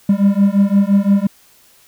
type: beating tone pair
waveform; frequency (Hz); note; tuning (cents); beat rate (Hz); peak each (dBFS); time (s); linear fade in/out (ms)
triangle; 196.6 / 202.4; G3 / G#3; +5 / -44; 5.8; -11; 0.09-1.27; 5
effects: white hiss -50 dBFS RMS until 1.87 s